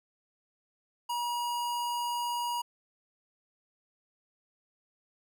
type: tone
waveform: square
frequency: 958 Hz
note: A#5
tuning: 47 cents sharp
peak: -31 dBFS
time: 1.09-2.62 s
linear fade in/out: 10 ms
effects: none